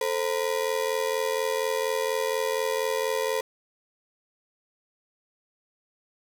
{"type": "ring-modulated tone", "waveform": "35% pulse", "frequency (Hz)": 484.2, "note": "B4", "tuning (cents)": -34, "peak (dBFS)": -20, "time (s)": [0.01, 3.41], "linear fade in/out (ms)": 2, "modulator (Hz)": 42.1, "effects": ["8-bit"]}